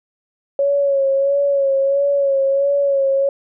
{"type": "tone with vibrato", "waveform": "sine", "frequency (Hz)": 554.4, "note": "C#5", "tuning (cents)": 0, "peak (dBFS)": -13, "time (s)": [0.59, 3.29], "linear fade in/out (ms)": 2, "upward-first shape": "sine", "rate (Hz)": 1.5, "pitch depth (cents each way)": 37, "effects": []}